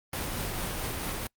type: noise with tremolo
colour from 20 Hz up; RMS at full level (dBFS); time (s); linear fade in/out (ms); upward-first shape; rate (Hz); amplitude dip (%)
pink; -32; 0.13-1.27; 2; triangle; 4.5; 25
effects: noise-tail reverb RT60 0.1 s tail -25 dB re dry + Opus 48 kbps